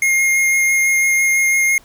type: tone with vibrato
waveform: square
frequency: 2136 Hz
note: C7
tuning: 35 cents sharp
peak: -13 dBFS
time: 0.02-1.78 s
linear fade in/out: 2 ms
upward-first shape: sine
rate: 6 Hz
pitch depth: 10 cents each way
effects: pink hiss -49 dBFS RMS until 1.84 s